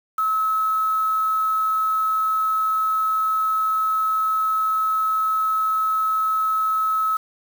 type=tone with quantisation; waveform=sine; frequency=1293 Hz; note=E6; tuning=34 cents flat; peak=-18 dBFS; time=0.18-7.17 s; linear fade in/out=5 ms; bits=6; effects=none